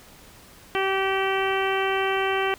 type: harmonic tone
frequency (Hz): 386.2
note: G4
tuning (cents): -26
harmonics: 1 / 2 / 3 / 4 / 5 / 6 / 7 / 8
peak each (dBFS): -25 / -28 / -30 / -31 / -32 / -33 / -33 / -34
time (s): 0.75-2.54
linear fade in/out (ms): 0
effects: pink hiss -49 dBFS RMS until 2.58 s